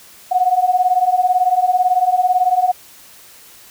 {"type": "beating tone pair", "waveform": "sine", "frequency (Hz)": [720, 738], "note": ["F#5", "F#5"], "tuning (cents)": [-47, -5], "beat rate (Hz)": 18, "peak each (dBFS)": [-16, -14], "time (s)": [0.31, 2.72], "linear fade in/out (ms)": 10, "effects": ["white hiss -43 dBFS RMS until 3.7 s"]}